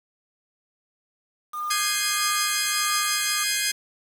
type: tone with tremolo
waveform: sine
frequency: 1213 Hz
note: D#6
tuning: 44 cents flat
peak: -25 dBFS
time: 1.53-3.44 s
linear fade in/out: 10 ms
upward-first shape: triangle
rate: 1.6 Hz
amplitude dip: 80%
type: chord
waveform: 10% pulse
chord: Ab major seventh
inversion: third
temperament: equal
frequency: 1568 / 1661.2 / 2093 / 2489 Hz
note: G6 / Ab6 / C7 / Eb7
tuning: 0 / 0 / 0 / 0 cents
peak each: -23 / -18 / -18 / -19 dBFS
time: 1.7-3.72 s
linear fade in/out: 10 ms
effects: low-pass 12000 Hz 12 dB/octave + 7-bit